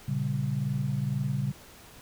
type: chord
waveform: sine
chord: G diminished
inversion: first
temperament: equal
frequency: 116.54 / 138.59 / 196 Hz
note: Bb2 / Db3 / G3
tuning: 0 / 0 / 0 cents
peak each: -33 / -28 / -34 dBFS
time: 0.08-1.52 s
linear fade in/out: 5 ms
effects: pink hiss -51 dBFS RMS until 2.01 s